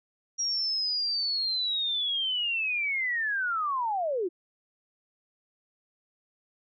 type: linear sweep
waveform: sine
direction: down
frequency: 5680 to 329.6 Hz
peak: -26 dBFS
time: 0.38-4.29 s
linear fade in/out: 20 ms
effects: none